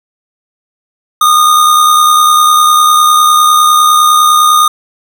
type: tone with amplitude modulation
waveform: square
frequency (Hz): 1227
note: D#6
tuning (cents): -25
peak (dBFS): -3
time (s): 1.21-4.68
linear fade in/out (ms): 5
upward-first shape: sine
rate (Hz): 69.9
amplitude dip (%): 40
effects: none